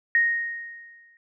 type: tone with exponential decay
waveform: sine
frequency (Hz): 1864.7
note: A#6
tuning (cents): 0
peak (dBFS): -15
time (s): 0.15-1.17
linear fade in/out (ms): 1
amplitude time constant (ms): 220
effects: none